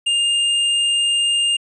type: tone with hard clipping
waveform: sine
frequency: 2813 Hz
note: F7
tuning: 12 cents sharp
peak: -16 dBFS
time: 0.06-1.57 s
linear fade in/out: 10 ms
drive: 17 dB
effects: resampled to 22050 Hz